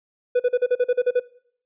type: tone bursts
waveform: triangle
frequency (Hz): 493.9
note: B4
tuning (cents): 0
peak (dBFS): -13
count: 10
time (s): 0.35-1.199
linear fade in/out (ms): 10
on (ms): 48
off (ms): 41
effects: noise-tail reverb RT60 0.6 s tail -21 dB re dry + resampled to 8000 Hz